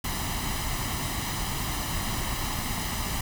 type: noise with comb filter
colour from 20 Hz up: pink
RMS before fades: -30 dBFS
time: 0.04-3.21 s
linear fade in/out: 5 ms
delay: 1 ms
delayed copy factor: +0.6
effects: none